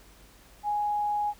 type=tone; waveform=sine; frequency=830.6 Hz; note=G#5; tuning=in tune; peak=-25 dBFS; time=0.63-1.34 s; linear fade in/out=50 ms; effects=added 50 Hz sine -57 dBFS peak until 1.39 s + pink hiss -56 dBFS RMS until 1.39 s